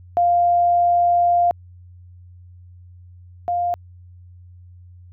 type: tone pair in turn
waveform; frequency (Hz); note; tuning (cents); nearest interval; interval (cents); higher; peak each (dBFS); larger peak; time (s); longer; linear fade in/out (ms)
sine; 698.5 / 701.4; F5 / F5; 0 / +7; unison; 7; second; -13 / -18; first; 0.17-1.51 / 3.48-3.74; first; 0
effects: added 89 Hz sine -41 dBFS peak until 5.12 s